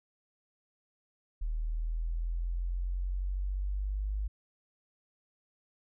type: exponential sweep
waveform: sine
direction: up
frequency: 38.71 to 51.4 Hz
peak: -30 dBFS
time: 1.41-4.28 s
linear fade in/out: 10 ms
effects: none